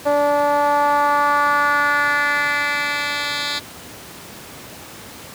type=tone with band-pass filter sweep; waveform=10% pulse; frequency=290 Hz; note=D4; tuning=22 cents flat; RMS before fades=-18 dBFS; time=0.05-3.6 s; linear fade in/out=20 ms; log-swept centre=580 to 3600 Hz; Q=2.3; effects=pink hiss -37 dBFS RMS until 5.34 s + high-pass 100 Hz 12 dB/octave